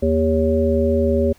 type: harmonic tone with a mistuned harmonic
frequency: 79.7 Hz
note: D#2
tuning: 42 cents sharp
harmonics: 1 / 3 / 5 / 7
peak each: -20 / -20 / -20 / -20 dBFS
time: 0.02-1.33 s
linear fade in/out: 10 ms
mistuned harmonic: 3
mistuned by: -20 cents
effects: pink hiss -53 dBFS RMS until 1.38 s